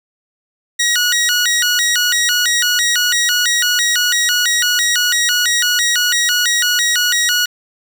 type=tone with vibrato; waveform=15% pulse; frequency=1664 Hz; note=G#6; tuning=3 cents sharp; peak=-6 dBFS; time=0.79-7.46 s; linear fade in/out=10 ms; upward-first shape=square; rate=3 Hz; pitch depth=230 cents each way; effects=none